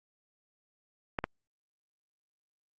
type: clicks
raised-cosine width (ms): 0.5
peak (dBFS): -15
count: 2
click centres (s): 1.188 / 1.241
effects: Opus 48 kbps